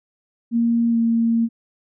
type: tone with pitch glide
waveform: sine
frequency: 233.1 to 229.9 Hz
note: A#3 to A#3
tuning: 0 to -24 cents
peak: -15 dBFS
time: 0.51-1.49 s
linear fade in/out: 50 ms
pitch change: -24 cents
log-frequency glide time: 0.9-0.97 s
effects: none